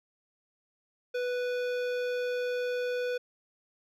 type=tone with hard clipping; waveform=sine; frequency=493.9 Hz; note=B4; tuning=in tune; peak=-31 dBFS; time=1.14-3.18 s; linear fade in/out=10 ms; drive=15 dB; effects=none